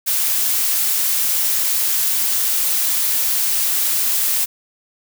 blue noise, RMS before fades -18 dBFS, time 0.06-4.46 s, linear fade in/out 20 ms, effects none

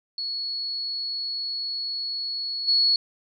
sine tone with level steps, 4372 Hz, C#8, 25 cents flat, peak -27 / -17 dBFS, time 0.18-2.96 s, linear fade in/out 2 ms, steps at 2.67 s, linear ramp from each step 20 ms, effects none

